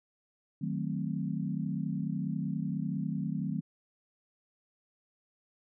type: chord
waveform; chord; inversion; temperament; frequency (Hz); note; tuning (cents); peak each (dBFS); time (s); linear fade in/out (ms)
sine; D# diminished seventh; none; equal with one note detuned; 155.56 / 185.75 / 220 / 261.6; D#3 / F#3 / A3 / C4; 0 / +7 / 0 / 0; -35 / -35 / -37 / -39; 0.61-3.61; 10
effects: none